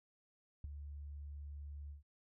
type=tone with ADSR envelope; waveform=sine; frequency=72.3 Hz; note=D2; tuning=27 cents flat; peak=-38 dBFS; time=0.64-2.03 s; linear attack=3 ms; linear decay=16 ms; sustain=-7 dB; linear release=130 ms; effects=none